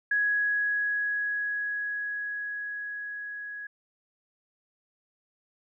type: tone with level ramp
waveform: sine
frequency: 1669 Hz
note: G#6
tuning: 8 cents sharp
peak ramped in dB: -22 to -36 dBFS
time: 0.11-3.67 s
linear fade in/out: 5 ms
effects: none